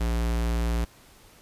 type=tone; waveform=square; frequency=57.8 Hz; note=A#1; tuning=14 cents flat; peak=-24 dBFS; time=0-0.85 s; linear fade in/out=10 ms; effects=pink hiss -54 dBFS RMS until 1.41 s + resampled to 32000 Hz